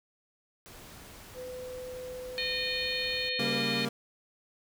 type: noise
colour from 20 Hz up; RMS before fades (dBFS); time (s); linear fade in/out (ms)
pink; -49; 0.66-3.29; 0
type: tone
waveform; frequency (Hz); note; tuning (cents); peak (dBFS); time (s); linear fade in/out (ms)
sine; 505; B4; +39; -38; 1.34-3.62; 50
type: harmonic tone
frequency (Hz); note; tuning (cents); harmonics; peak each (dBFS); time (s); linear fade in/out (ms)
612; D#5; -29; 3 / 4 / 5 / 6 / 7; -38 / -35 / -39 / -38 / -34; 2.38-3.85; 0
type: chord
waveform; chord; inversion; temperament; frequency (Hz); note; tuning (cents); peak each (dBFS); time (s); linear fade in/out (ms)
25% pulse; G diminished; second; equal; 138.59 / 196 / 233.1; Db3 / G3 / Bb3; 0 / 0 / 0; -33 / -33 / -29; 3.39-3.89; 5
effects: none